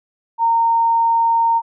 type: tone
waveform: sine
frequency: 920 Hz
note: A#5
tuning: 23 cents flat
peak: -12 dBFS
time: 0.38-1.62 s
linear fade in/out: 50 ms
effects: none